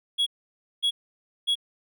triangle tone bursts, 3337 Hz, G#7, 8 cents sharp, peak -19 dBFS, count 3, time 0.18-1.555 s, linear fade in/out 20 ms, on 85 ms, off 560 ms, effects none

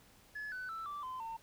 sine tone with pitch steps, 1708 / 1504.2 / 1324.7 / 1166.6 / 1027.4 / 904.8 Hz, G#6 / F#6 / E6 / D6 / C6 / A5, +48 / +28 / +8 / -12 / -32 / +48 cents, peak -38 dBFS, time 0.35-1.37 s, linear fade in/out 10 ms, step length 170 ms, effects tanh soft clip ceiling -38 dBFS + pink hiss -63 dBFS RMS until 1.42 s

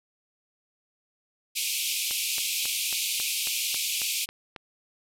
pink band-pass noise, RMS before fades -29 dBFS, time 1.55-4.26 s, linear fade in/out 20 ms, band 2300 to 15000 Hz, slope 96 dB/octave
click train, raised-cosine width 0.3 ms, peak -22 dBFS, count 10, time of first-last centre 2.11-4.562 s, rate 3.67 Hz
effects none

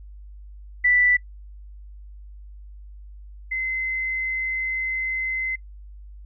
sine tone pair in turn, 1975.5 / 2057 Hz, B6 / C7, 0 / -30 cents, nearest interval minor second, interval 70 cents, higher second, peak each -15 / -23 dBFS, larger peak first, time 0.84-1.17 / 3.51-5.56 s, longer second, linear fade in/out 10 ms, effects noise-tail reverb RT60 0.1 s tail -23 dB re dry + added 50 Hz sine -39 dBFS peak until 6.25 s

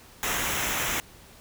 pink noise with comb filter, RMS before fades -28 dBFS, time 0.23-1 s, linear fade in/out 0 ms, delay 0.22 ms, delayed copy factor -0.65, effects pink hiss -51 dBFS RMS until 1.4 s

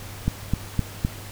click train, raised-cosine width 5 ms, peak -8 dBFS, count 4, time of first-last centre 0.28-1.049 s, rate 3.9 Hz, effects added 100 Hz sine -39 dBFS peak until 1.31 s + pink hiss -40 dBFS RMS until 1.31 s

